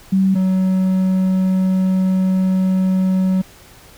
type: tone pair in turn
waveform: sine / triangle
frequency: 191.2 / 187.48 Hz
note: G3 / F#3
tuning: -43 / +23 cents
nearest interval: unison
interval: 34 cents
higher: first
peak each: -11 dBFS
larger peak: neither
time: 0.12-0.35 / 0.35-3.42 s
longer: second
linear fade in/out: 10 ms
effects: pink hiss -44 dBFS RMS until 3.97 s